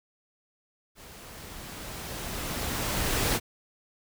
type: noise with level ramp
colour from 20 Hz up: pink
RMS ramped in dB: -48 to -25 dBFS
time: 0.95-3.4 s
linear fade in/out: 50 ms
effects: none